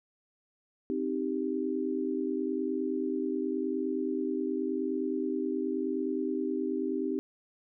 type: chord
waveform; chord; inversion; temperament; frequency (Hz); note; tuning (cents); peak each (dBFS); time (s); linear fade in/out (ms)
sine; C minor; none; equal; 261.6 / 311.1 / 392; C4 / Eb4 / G4; 0 / 0 / 0; -33; 0.9-7.19; 0
effects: none